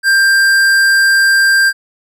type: tone with tanh clipping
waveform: sine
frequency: 1586 Hz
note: G6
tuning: 20 cents sharp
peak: -9 dBFS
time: 0.03-1.73 s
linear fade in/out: 50 ms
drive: 16 dB
effects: none